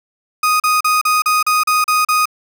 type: tone bursts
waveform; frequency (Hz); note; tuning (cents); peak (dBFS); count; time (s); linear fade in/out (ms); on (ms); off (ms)
35% pulse; 1244.5; D#6; 0; -10; 9; 0.43-2.256; 5; 170; 37
effects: none